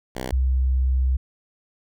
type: tone pair in turn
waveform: 5% pulse / sine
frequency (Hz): 63.9 / 64.61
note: C2 / C2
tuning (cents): -40 / -21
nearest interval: unison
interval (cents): 19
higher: second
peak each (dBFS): -17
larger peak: neither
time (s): 0.15-0.32 / 0.32-1.17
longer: second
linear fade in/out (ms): 10
effects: none